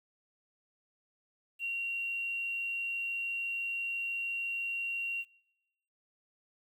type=tone with quantisation; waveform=sine; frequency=2753 Hz; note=F7; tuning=25 cents flat; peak=-32 dBFS; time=1.59-5.25 s; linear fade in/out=50 ms; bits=10; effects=noise-tail reverb RT60 0.9 s tail -25 dB re dry